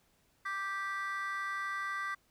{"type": "chord", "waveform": "triangle", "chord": "G major", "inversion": "second", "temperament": "just", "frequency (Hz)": [1176, 1568, 1960], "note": ["D6", "G6", "B6"], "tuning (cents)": [2, 0, -14], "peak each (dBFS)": [-35, -37, -37], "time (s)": [0.45, 2.15], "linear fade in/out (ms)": 10, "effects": ["tanh soft clip ceiling -27 dBFS", "pink hiss -71 dBFS RMS until 2.3 s"]}